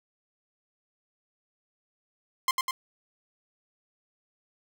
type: tone with echo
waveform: sawtooth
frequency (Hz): 1046.5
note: C6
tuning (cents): 0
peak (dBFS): -18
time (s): 2.48-2.51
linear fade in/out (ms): 2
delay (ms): 100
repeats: 2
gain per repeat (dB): -3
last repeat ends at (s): 2.71
effects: none